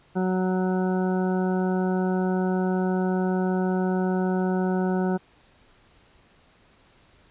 harmonic tone, 185.3 Hz, F#3, 3 cents sharp, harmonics 1 / 2 / 3 / 4 / 5 / 7 / 8, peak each -23 / -27 / -35 / -33 / -37 / -43 / -39 dBFS, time 0.15-5.18 s, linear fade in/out 20 ms, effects pink hiss -58 dBFS RMS until 7.3 s + resampled to 8000 Hz

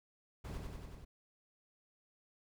brown noise with echo, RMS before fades -43 dBFS, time 0.44-0.58 s, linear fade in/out 10 ms, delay 94 ms, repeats 5, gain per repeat -2 dB, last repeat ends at 1.05 s, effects none

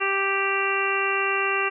harmonic tone, 392 Hz, G4, in tune, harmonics 1 / 2 / 3 / 4 / 5 / 6 / 7, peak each -28 / -33 / -27 / -30 / -30 / -30 / -27 dBFS, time 0-1.7 s, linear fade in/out 20 ms, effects none

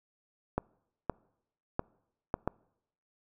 clicks, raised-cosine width 1 ms, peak -15 dBFS, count 5, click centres 0.58 / 1.097 / 1.794 / 2.341 / 2.476 s, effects noise-tail reverb RT60 0.8 s tail -26 dB re dry

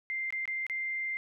sine tone with dropouts, 2093 Hz, C7, in tune, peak -31 dBFS, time 0.1-1.17 s, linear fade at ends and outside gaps 0 ms, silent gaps 0.305-0.325 / 0.455-0.477 / 0.666-0.698 s, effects none

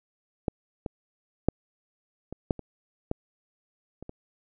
clicks, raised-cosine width 2 ms, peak -12 / -18 / -7 / -23 / -10 / -25 / -14 / -27 / -25 dBFS, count 9, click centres 0.482 / 0.862 / 1.486 / 2.326 / 2.508 / 2.593 / 3.114 / 4.026 / 4.094 s, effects none

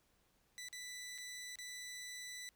15% pulse tone with dropouts, 1983 Hz, B6, 7 cents sharp, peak -40 dBFS, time 0.58-2.49 s, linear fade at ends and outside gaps 0 ms, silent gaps 0.685-0.728 / 1.179-1.184 / 1.556-1.587 s, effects pink hiss -75 dBFS RMS until 2.55 s

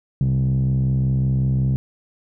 5% pulse tone with low-pass filter, 65.41 Hz, C2, in tune, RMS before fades -19 dBFS, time 0.21-1.76 s, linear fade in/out 0 ms, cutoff 150 Hz, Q 9.8, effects none

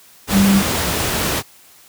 sine tone in noise, 197.2 Hz, G3, 11 cents sharp, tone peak -10 dBFS, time 0.31-0.63 s, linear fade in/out 50 ms, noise pink, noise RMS -19 dBFS, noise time 0.27-1.43 s, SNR +6 dB, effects white hiss -47 dBFS RMS until 1.88 s + high-pass 60 Hz 12 dB/octave

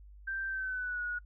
sine tone with pitch glide, 1568 to 1454.6 Hz, G6 to F#6, 0 to -30 cents, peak -33 dBFS, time 0.27-1.19 s, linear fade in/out 10 ms, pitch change -130 cents, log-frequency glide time 0.47-1.03 s, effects noise-tail reverb RT60 0.1 s tail -26 dB re dry + added 50 Hz sine -50 dBFS peak until 1.25 s

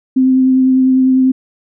sine tone with vibrato, 260 Hz, C4, 11 cents flat, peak -7 dBFS, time 0.16-1.32 s, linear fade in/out 10 ms, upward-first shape sine, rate 10 Hz, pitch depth 12 cents each way, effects none

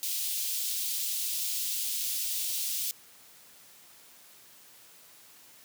white high-pass noise, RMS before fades -32 dBFS, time 0.03-2.91 s, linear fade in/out 0 ms, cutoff 3000 Hz, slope 24 dB/octave, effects white hiss -55 dBFS RMS until 5.64 s + high-pass 100 Hz 12 dB/octave

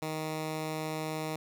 10% pulse tone, 156.6 Hz, D#3, 11 cents sharp, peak -25 dBFS, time 0.02-1.36 s, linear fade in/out 2 ms, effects none

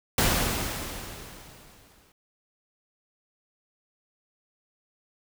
pink noise with exponential decay, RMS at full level -21 dBFS, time 0.18-2.12 s, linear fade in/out 2 ms, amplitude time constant 420 ms, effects none

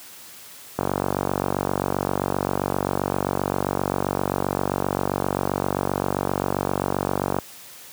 click train, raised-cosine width 1 ms, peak -7 dBFS, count 315, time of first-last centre 0.79-7.387 s, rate 47.6 Hz, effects white hiss -43 dBFS RMS until 7.92 s + high-pass 80 Hz 12 dB/octave

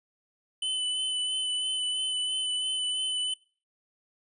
square tone with vibrato, 3016 Hz, F#7, 32 cents sharp, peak -28 dBFS, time 0.62-3.34 s, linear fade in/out 5 ms, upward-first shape sine, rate 3 Hz, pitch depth 18 cents each way, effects noise-tail reverb RT60 0.4 s tail -22 dB re dry + resampled to 24000 Hz

